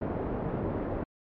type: low-pass noise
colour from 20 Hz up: white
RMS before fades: -32 dBFS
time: 0.01-1.04 s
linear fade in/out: 10 ms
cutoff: 450 Hz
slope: 12 dB/octave
effects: low-pass 2000 Hz 12 dB/octave + MP3 48 kbps